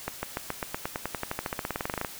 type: accelerating click train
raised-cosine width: 0.5 ms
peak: -14 dBFS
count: 26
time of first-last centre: 0.08-2.048 s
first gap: 150 ms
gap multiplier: 0.94
effects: white hiss -43 dBFS RMS until 2.19 s